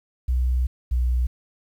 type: tone pair in turn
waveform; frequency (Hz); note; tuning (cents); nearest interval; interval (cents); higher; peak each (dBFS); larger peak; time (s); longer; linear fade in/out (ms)
sine; 62.7 / 61.52; B1 / B1; +27 / -6; unison; 33; first; -17; neither; 0.28-0.67 / 0.91-1.27; first; 10
effects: tanh soft clip ceiling -15 dBFS + 9-bit